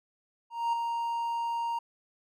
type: tone with ADSR envelope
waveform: triangle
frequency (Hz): 932.3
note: A#5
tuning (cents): 0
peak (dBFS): -22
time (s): 0.5-1.79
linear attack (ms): 230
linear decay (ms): 5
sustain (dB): -5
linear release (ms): 7
effects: none